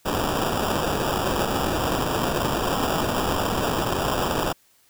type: noise with sample-and-hold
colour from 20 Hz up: violet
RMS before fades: -24 dBFS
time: 0.05-4.53 s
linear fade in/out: 10 ms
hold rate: 2100 Hz
effects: white hiss -60 dBFS RMS until 4.89 s